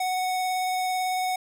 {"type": "tone with vibrato", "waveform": "square", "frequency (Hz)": 740, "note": "F#5", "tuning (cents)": 0, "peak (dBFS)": -25, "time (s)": [0, 1.36], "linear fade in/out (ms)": 5, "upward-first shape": "sine", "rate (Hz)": 18, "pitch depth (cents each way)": 10, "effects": []}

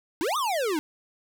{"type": "exponential two-way sweep", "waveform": "square", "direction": "up then down", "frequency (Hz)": [288.8, 1263, 288.8], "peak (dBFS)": -25, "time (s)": [0.21, 0.79], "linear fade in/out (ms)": 0, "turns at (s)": 0.37, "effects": []}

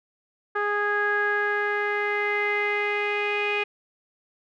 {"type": "tone with low-pass filter sweep", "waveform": "sawtooth", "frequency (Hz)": 413.1, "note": "G#4", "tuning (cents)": -9, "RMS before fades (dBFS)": -25, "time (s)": [0.55, 3.64], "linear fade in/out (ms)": 10, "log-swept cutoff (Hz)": [1500, 2500], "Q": 7.3, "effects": []}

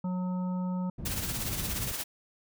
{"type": "harmonic tone", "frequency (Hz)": 182.4, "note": "F#3", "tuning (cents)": -24, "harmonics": [1, 3, 5, 7], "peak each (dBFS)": [-29, -44, -43, -50], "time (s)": [0.04, 0.9], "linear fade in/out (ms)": 5}
{"type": "low-pass noise", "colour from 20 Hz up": "white", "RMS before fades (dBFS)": -37, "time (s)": [0.98, 1.92], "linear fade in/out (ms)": 5, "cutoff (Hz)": 150, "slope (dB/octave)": 12}
{"type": "noise with tremolo", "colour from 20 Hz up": "white", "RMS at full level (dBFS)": -33, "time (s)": [1.05, 2.04], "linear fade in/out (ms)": 10, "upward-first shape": "sine", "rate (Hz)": 17, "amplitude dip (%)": 50}
{"effects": []}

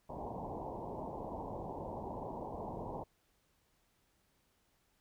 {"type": "low-pass noise", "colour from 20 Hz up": "white", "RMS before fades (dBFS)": -43, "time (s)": [0.09, 3.04], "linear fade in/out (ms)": 10, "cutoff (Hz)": 990, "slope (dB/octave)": 96, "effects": ["pink hiss -75 dBFS RMS until 5 s"]}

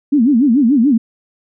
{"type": "tone with vibrato", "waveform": "sine", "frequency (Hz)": 257.2, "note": "C4", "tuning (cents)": -30, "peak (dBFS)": -8, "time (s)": [0.12, 0.98], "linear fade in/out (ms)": 10, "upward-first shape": "sine", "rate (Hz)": 6.9, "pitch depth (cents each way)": 260, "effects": []}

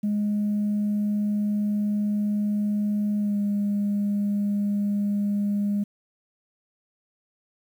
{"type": "tone with pitch glide", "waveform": "sine", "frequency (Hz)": [207.7, 203.9], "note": ["G#3", "G#3"], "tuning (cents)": [0, -32], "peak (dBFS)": -20, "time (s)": [0.03, 5.84], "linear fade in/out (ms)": 10, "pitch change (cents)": -32, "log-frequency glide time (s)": [3.19, 3.37], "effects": ["tanh soft clip ceiling -19 dBFS", "9-bit"]}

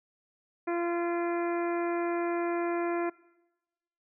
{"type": "harmonic tone", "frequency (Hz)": 343.7, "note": "F4", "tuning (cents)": -28, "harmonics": [1, 2, 3, 4, 5, 6, 7], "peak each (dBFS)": [-29, -35, -39, -41, -43, -45, -46], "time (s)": [0.67, 3.1], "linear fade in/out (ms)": 10, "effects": ["noise-tail reverb RT60 1.0 s tail -21 dB re dry"]}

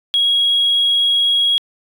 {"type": "tone", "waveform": "triangle", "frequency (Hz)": 3308, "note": "G#7", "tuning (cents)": -8, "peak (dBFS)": -9, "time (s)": [0.14, 1.58], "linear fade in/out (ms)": 0, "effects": ["tanh soft clip ceiling -9 dBFS"]}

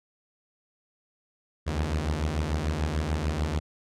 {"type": "beating tone pair", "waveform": "sawtooth", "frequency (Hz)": [71.8, 78.6], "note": ["D2", "D#2"], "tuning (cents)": [-39, 18], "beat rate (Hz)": 6.8, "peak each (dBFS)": [-26, -24], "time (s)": [1.66, 3.6], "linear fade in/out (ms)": 20, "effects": ["low-pass 8000 Hz 12 dB/octave"]}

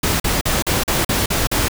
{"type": "noise bursts", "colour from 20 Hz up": "pink", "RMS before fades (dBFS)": -18, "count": 8, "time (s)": [0.03, 1.684], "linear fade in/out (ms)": 5, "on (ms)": 170, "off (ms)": 42, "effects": []}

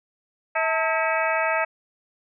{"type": "harmonic tone with a mistuned harmonic", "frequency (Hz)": 322.5, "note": "E4", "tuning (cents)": -38, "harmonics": [2, 3, 4, 5, 6, 7, 8], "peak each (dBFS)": [-25, -27, -28, -29, -30, -30, -31], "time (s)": [0.55, 1.65], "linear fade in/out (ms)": 10, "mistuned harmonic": 3, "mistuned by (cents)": -130, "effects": []}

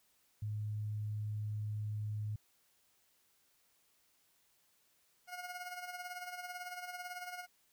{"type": "tone", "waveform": "sine", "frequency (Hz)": 106, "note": "G#2", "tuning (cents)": 36, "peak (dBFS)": -36, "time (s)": [0.42, 2.36], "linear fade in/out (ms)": 5}
{"type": "tone with tremolo", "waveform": "20% pulse", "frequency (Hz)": 719, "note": "F#5", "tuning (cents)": -50, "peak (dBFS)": -36, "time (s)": [5.27, 7.47], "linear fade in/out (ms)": 50, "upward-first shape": "sine", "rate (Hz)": 18, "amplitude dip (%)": 60}
{"effects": ["white hiss -73 dBFS RMS until 7.72 s"]}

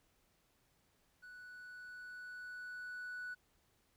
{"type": "tone with level ramp", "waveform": "triangle", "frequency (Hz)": 1480, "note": "F#6", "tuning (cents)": 0, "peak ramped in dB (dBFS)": [-50, -39], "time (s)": [1.22, 3.35], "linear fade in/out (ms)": 20, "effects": ["tanh soft clip ceiling -37 dBFS", "pink hiss -75 dBFS RMS until 3.96 s"]}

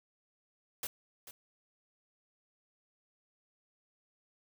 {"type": "noise with echo", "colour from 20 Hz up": "white", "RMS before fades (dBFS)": -38, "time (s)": [0.83, 0.87], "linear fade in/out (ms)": 2, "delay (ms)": 440, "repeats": 1, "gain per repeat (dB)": -12, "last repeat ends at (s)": 1.31, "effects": []}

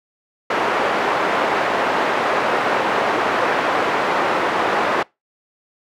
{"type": "band-pass noise", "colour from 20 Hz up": "pink", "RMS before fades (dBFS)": -19, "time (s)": [0.5, 5.03], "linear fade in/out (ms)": 5, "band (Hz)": [480, 1600], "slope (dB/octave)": 12, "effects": ["noise-tail reverb RT60 0.2 s tail -23 dB re dry"]}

